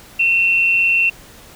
sine tone pair together, 2536 / 2719 Hz, D#7 / F7, +32 / -47 cents, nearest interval minor second, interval 121 cents, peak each -23 / -12 dBFS, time 0.19-1.1 s, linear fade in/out 10 ms, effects pink hiss -42 dBFS RMS until 1.55 s

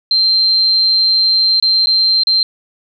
sine tone with dropouts, 4144 Hz, C8, 17 cents flat, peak -9 dBFS, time 0.11-2.43 s, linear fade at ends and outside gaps 2 ms, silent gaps 1.6-1.625 / 1.859-1.87 / 2.235-2.27 s, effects none

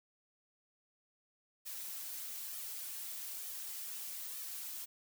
blue noise with flanger, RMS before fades -44 dBFS, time 1.65-4.86 s, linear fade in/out 20 ms, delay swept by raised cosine 1.6 to 6.8 ms, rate 1.1 Hz, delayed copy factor +0.6, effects none

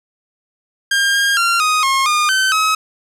sawtooth tone with pitch steps, 1606 / 1616 / 1379 / 1248 / 1077 / 1216 / 1536 / 1278 Hz, G6 / G#6 / F6 / D#6 / C6 / D#6 / G6 / D#6, +41 / -48 / -22 / +5 / +50 / -40 / -36 / +46 cents, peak -9 dBFS, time 0.91-2.75 s, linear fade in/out 5 ms, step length 230 ms, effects low-pass 10000 Hz 12 dB/octave + 7-bit

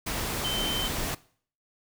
sine tone in noise, 3087 Hz, G7, 27 cents flat, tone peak -28 dBFS, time 0.44-0.88 s, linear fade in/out 10 ms, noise pink, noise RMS -31 dBFS, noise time 0.06-1.15 s, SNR 0 dB, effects noise-tail reverb RT60 0.5 s tail -20 dB re dry

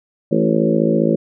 harmonic tone with a mistuned harmonic, 55 Hz, A1, in tune, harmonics 3 / 4 / 5 / 6 / 7 / 8 / 9 / 10, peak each -20 / -18 / -24 / -20 / -23 / -24 / -23 / -22 dBFS, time 0.31-1.16 s, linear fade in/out 10 ms, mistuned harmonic 6, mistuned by +21 cents, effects none

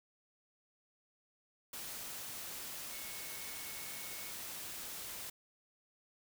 sine tone in noise, 2200 Hz, C#7, 14 cents flat, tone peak -54 dBFS, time 2.91-4.31 s, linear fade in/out 5 ms, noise white, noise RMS -45 dBFS, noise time 1.73-5.3 s, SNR -12 dB, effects none

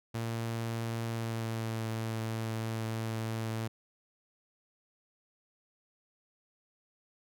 sawtooth tone with pitch glide, 114.8 to 112.11 Hz, A#2 to A2, -26 to +33 cents, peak -29 dBFS, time 0.14-3.68 s, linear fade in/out 10 ms, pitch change -41 cents, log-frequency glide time 1.1-1.74 s, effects none

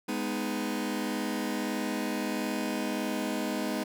sawtooth chord, G# minor, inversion none, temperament just, 207.7 / 249.2 / 311.5 Hz, G#3 / B3 / D#4, 0 / +16 / +2 cents, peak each -30 dBFS, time 0.08-3.84 s, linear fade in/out 10 ms, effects none

